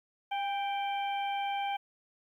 harmonic tone with a mistuned harmonic, 782 Hz, G5, 4 cents flat, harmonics 1 / 2 / 3 / 4, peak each -31 / -45 / -41 / -43 dBFS, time 0.31-1.77 s, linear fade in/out 10 ms, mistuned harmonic 1, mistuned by +41 cents, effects 11-bit

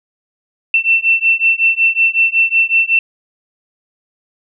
sine beating tone pair, 2685 / 2690.4 Hz, E7 / E7, +31 / +35 cents, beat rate 5.4 Hz, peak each -13 dBFS, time 0.74-2.99 s, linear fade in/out 2 ms, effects none

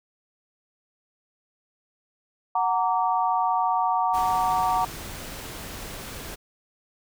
sine chord, Gb augmented, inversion none, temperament just, 740 / 925 / 1156.2 Hz, Gb5 / Bb5 / D6, 0 / -14 / -27 cents, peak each -24 / -24 / -27 dBFS, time 2.55-4.85 s, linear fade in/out 5 ms
pink noise, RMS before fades -37 dBFS, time 4.13-6.36 s, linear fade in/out 20 ms
effects none

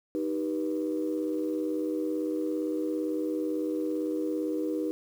sine chord, Eb augmented, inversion none, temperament just, 311.1 / 388.9 / 486.1 Hz, Eb4 / G4 / B4, 0 / -14 / -28 cents, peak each -29 / -34 / -33 dBFS, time 0.15-4.91 s, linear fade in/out 0 ms, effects tanh soft clip ceiling -19 dBFS + 9-bit

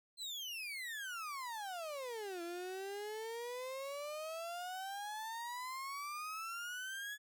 35% pulse exponential two-way sweep, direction down then up, 4186 to 337.8 to 1707 Hz, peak -40 dBFS, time 0.17-7.18 s, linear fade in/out 50 ms, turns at 2.42 s, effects none

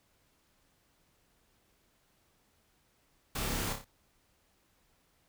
pink noise with echo, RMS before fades -36 dBFS, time 3.35-3.73 s, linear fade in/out 5 ms, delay 29 ms, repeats 4, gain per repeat -5 dB, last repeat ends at 3.846 s, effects pink hiss -71 dBFS RMS until 5.28 s

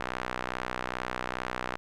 sawtooth tone with band-pass filter, 62.4 Hz, B1, 19 cents sharp, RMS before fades -35 dBFS, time 0-1.77 s, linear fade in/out 0 ms, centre 1400 Hz, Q 1, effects none

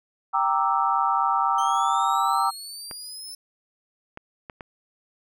sine chord, E half-diminished seventh, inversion first, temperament equal, 784 / 932.3 / 1174.7 / 1318.5 Hz, G5 / Bb5 / D6 / E6, 0 / 0 / 0 / 0 cents, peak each -25 dBFS, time 0.33-2.51 s, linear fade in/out 20 ms
25% pulse linear sweep, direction up, 3109 to 5300 Hz, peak -31 dBFS, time 1.58-3.35 s, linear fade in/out 5 ms
clicks, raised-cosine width 0.5 ms, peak -22 dBFS, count 4, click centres 2.912 / 4.174 / 4.498 / 4.608 s
effects none

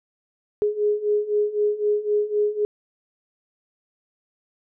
sine beating tone pair, 415.3 / 419.2 Hz, G#4 / G#4, 0 / +16 cents, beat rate 3.9 Hz, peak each -24 / -21 dBFS, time 0.62-2.65 s, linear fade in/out 0 ms, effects none

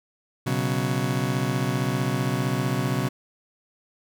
30% pulse chord, B suspended second, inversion none, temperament just, 123.47 / 138.9 / 185.21 Hz, B2 / C#3 / F#3, 0 / +4 / +2 cents, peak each -24 / -24 / -27 dBFS, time 0.46-3.09 s, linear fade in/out 10 ms, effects none

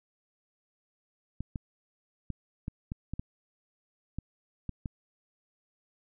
clicks, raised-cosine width 5 ms, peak -22 dBFS, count 10, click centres 1.406 / 1.558 / 2.303 / 2.681 / 2.919 / 3.136 / 3.195 / 4.186 / 4.693 / 4.858 s, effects none

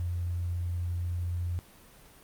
sine tone, 87.31 Hz, F2, in tune, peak -29 dBFS, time 0-1.59 s, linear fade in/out 0 ms, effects pink hiss -55 dBFS RMS until 2.23 s + Opus 32 kbps

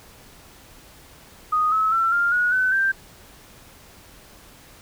sine tone with pitch steps, 1243 / 1292.8 / 1344.6 / 1398.4 / 1454.5 / 1512.7 / 1573.3 Hz, D#6 / E6 / E6 / F6 / F#6 / F#6 / G6, -2 / -34 / +34 / +2 / -30 / +38 / +6 cents, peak -17 dBFS, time 1.52-2.92 s, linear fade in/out 10 ms, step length 200 ms, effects pink hiss -48 dBFS RMS until 4.81 s

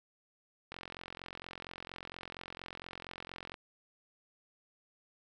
click train, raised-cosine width 0.3 ms, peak -27 dBFS, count 126, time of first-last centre 0.72-3.542 s, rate 44.3 Hz, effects none

